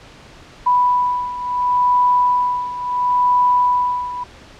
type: beating tone pair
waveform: sine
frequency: 987.8 / 988.52 Hz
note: B5 / B5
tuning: 0 / +1 cents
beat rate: 0.72 Hz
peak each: -15 / -19 dBFS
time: 0.66-4.24 s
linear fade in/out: 10 ms
effects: pink hiss -42 dBFS RMS until 4.59 s + low-pass 5000 Hz 12 dB/octave